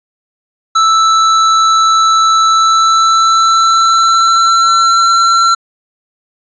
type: tone with pitch glide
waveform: square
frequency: 1318.5 to 1354.8 Hz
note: E6 to E6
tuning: 0 to +47 cents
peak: -7 dBFS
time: 0.75-5.55 s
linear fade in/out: 10 ms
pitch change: +47 cents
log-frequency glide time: 2.46-5.09 s
effects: resampled to 16000 Hz